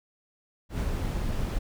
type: noise with ADSR envelope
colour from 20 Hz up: brown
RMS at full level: -27 dBFS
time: 0.69-1.59 s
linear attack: 110 ms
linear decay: 44 ms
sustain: -2 dB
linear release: 12 ms
effects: none